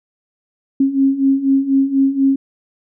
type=beating tone pair; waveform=sine; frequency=268.8 / 272.9 Hz; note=C4 / C#4; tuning=+47 / -27 cents; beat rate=4.1 Hz; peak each=-17 / -13 dBFS; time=0.8-2.36 s; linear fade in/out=5 ms; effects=none